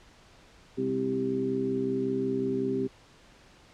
harmonic tone with a mistuned harmonic, 65.41 Hz, C2, in tune, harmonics 2 / 3 / 4 / 5 / 6, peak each -39 / -37 / -30 / -41 / -29 dBFS, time 0.77-2.88 s, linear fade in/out 20 ms, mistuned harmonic 3, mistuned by +33 cents, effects pink hiss -56 dBFS RMS until 3.73 s + low-pass 6000 Hz 12 dB/octave

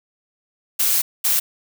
blue noise bursts at uneven times, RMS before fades -18 dBFS, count 2, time 0.79-1.02 / 1.24-1.4 s, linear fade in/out 10 ms, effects none

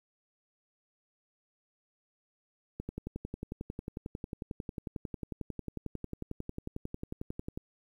click train, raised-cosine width 3 ms, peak -24 dBFS, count 54, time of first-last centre 2.8-7.575 s, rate 11.1 Hz, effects 10-bit

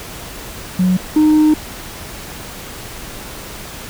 sine tone pair in turn, 183.7 / 307.1 Hz, F#3 / D#4, -12 / -23 cents, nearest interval major sixth, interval 889 cents, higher second, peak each -9 / -5 dBFS, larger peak second, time 0.79-0.97 / 1.16-1.54 s, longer second, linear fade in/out 5 ms, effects tanh soft clip ceiling -7 dBFS + pink hiss -31 dBFS RMS until 3.89 s

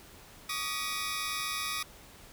15% pulse tone cluster, 1136 / 1235 / 1923 / 5080 / 5440 Hz, C#6 / D#6 / B6 / D#8 / F8, +42 / -13 / -47 / +35 / -46 cents, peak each -32 / -30 / -34 / -38 / -37 dBFS, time 0.49-1.83 s, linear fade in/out 5 ms, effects pink hiss -53 dBFS RMS until 2.32 s

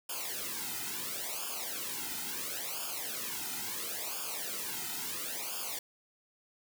white noise with flanger, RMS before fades -38 dBFS, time 0.09-5.79 s, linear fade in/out 5 ms, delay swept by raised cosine 0.5 to 1.8 ms, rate 0.73 Hz, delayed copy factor -1, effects none

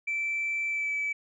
sine tone with pitch glide, 2330 to 2301 Hz, D7 to D7, -14 to -36 cents, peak -26 dBFS, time 0.07-1.13 s, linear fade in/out 10 ms, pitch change -22 cents, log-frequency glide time 0.68-0.93 s, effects tanh soft clip ceiling -24 dBFS

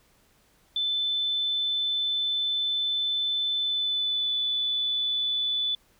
sine tone with pitch glide, 3520 to 3480 Hz, A7 to A7, 0 to -20 cents, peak -24 dBFS, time 0.76-5.75 s, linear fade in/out 2 ms, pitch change -20 cents, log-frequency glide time 3.57-4.33 s, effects pink hiss -63 dBFS RMS until 5.99 s

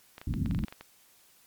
clicks, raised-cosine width 0.3 ms, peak -27 dBFS, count 11, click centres 0.181 / 0.215 / 0.339 / 0.46 / 0.511 / 0.548 / 0.59 / 0.638 / 0.683 / 0.725 / 0.81 s
white low-pass noise, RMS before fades -30 dBFS, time 0.27-0.65 s, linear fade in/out 5 ms, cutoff 260 Hz, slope 48 dB/octave
effects white hiss -61 dBFS RMS until 1.46 s + MP3 96 kbps

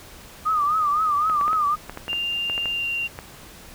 sine tone with vibrato, 1218 Hz, D#6, 37 cents flat, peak -18 dBFS, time 0.45-1.76 s, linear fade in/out 20 ms, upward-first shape triangle, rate 3.9 Hz, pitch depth 120 cents each way
clicks, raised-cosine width 0.5 ms, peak -17 dBFS, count 12, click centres 1.298 / 1.412 / 1.48 / 1.531 / 1.896 / 1.974 / 2.081 / 2.131 / 2.498 / 2.579 / 2.657 / 3.189 s
sine tone with pitch glide, 2794 to 2770 Hz, F7 to F7, 0 to -15 cents, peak -23 dBFS, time 2.08-3.08 s, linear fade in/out 20 ms, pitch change -15 cents, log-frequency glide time 2.72-2.88 s
effects pink hiss -44 dBFS RMS until 3.74 s

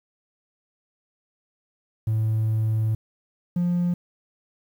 triangle tone pair in turn, 109.9 / 175.67 Hz, A2 / F3, -2 / +10 cents, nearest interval minor sixth, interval 812 cents, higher second, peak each -17 dBFS, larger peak neither, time 2.07-2.95 / 3.56-3.94 s, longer first, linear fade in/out 5 ms, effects tanh soft clip ceiling -15 dBFS + 9-bit

